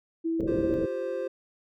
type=tone with tremolo; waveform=sine; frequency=328.5 Hz; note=E4; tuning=6 cents flat; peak=-25 dBFS; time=0.24-0.87 s; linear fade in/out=20 ms; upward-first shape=square; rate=3 Hz; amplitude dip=35%
type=low-pass noise; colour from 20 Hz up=white; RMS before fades=-32 dBFS; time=0.39-0.86 s; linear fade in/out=10 ms; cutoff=570 Hz; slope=96 dB/octave
type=chord; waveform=triangle; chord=F suspended second; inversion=none; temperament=just; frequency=349.2 / 392.9 / 523.8 Hz; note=F4 / G4 / C5; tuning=0 / +4 / +2 cents; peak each=-34 / -33 / -29 dBFS; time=0.47-1.28 s; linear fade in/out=10 ms
effects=none